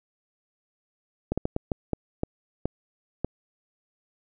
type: slowing click train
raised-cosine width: 2 ms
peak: -12 dBFS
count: 9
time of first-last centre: 1.32-3.246 s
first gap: 56 ms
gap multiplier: 1.4
effects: none